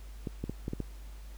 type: clicks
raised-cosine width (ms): 3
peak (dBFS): -21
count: 6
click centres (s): 0.272 / 0.44 / 0.496 / 0.681 / 0.734 / 0.803
effects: added 50 Hz sine -43 dBFS peak until 1.37 s + pink hiss -58 dBFS RMS until 1.37 s